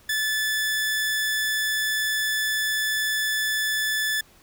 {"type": "tone", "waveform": "sawtooth", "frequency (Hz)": 1739, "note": "A6", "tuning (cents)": -21, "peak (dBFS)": -19, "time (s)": [0.09, 4.21], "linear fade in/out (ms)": 5, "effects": ["pink hiss -55 dBFS RMS until 4.42 s"]}